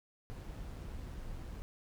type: noise with amplitude modulation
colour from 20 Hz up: brown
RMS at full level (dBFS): -43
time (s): 0.3-1.62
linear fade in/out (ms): 0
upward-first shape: sine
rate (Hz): 141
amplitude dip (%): 25
effects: none

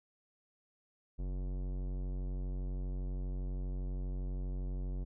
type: tone with tanh clipping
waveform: sine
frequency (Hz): 46.25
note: F#1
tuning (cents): 0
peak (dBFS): -37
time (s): 1.18-5.05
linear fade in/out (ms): 20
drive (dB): 18
effects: none

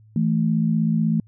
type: tone pair together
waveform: sine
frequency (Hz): 163.86 / 220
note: E3 / A3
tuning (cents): -10 / 0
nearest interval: perfect fourth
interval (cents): 510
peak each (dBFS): -20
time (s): 0.16-1.2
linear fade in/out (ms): 2
effects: added 108 Hz sine -48 dBFS peak until 1.27 s

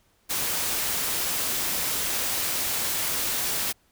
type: noise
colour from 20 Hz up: white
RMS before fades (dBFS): -27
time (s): 0.29-3.73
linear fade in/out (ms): 20
effects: pink hiss -65 dBFS RMS until 3.91 s

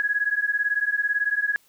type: beating tone pair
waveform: sine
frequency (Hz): 1661.2 / 1679.2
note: G#6 / G#6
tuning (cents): 0 / +19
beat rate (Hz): 18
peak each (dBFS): -24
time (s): 0-1.56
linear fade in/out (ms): 0
effects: white hiss -60 dBFS RMS until 1.68 s

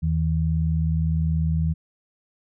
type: tone pair together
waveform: sine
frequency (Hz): 80.7 / 160.56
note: E2 / E3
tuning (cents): -36 / -45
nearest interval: octave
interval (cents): 1191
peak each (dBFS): -22 / -22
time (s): 0.02-1.74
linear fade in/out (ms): 20
effects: none

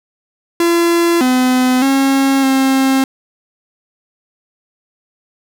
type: tone with pitch steps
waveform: 45% pulse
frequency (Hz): 340.5 / 254 / 271.5 / 266.8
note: F4 / B3 / C#4 / C4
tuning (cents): -44 / +49 / -36 / +34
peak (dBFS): -10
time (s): 0.6-3.04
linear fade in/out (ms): 2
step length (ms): 610
effects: none

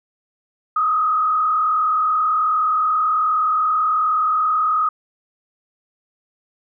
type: tone with frequency modulation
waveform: sine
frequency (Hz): 1254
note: D#6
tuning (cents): +13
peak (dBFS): -15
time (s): 0.76-4.89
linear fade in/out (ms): 5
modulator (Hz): 38.7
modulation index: 0.9
effects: none

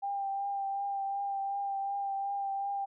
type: tone with vibrato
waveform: sine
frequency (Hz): 793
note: G5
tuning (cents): +20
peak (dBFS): -31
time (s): 0.02-2.86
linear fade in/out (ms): 20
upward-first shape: triangle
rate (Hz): 2.7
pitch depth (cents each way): 23
effects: none

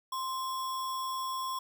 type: tone with sample-and-hold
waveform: sine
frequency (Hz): 1046.5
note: C6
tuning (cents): 0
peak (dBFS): -32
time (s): 0.12-1.59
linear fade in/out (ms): 5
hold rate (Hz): 4410
effects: none

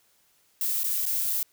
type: noise with dropouts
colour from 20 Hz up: violet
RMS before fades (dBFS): -27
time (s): 0.61-1.43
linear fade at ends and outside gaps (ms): 2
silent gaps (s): 0.834-0.841 / 1.056-1.062
effects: white hiss -65 dBFS RMS until 1.52 s

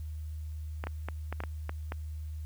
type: clicks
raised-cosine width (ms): 0.5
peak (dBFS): -21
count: 8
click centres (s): 0.839 / 0.87 / 1.086 / 1.326 / 1.404 / 1.437 / 1.694 / 1.921
effects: added 77 Hz sine -36 dBFS peak until 2.45 s + white hiss -64 dBFS RMS until 2.45 s

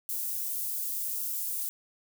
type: high-pass noise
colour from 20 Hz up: white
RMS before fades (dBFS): -33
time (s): 0.09-1.69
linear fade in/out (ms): 0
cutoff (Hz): 11000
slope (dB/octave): 12
effects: none

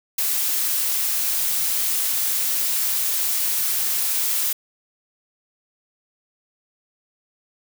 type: noise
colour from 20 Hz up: blue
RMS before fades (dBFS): -22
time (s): 0.18-4.53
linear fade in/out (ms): 5
effects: none

